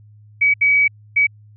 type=tone bursts at uneven times; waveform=sine; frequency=2273 Hz; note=C#7; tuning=43 cents sharp; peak=-11 dBFS; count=3; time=0.41-0.54 / 0.61-0.88 / 1.16-1.27 s; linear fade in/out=10 ms; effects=added 105 Hz sine -43 dBFS peak until 1.56 s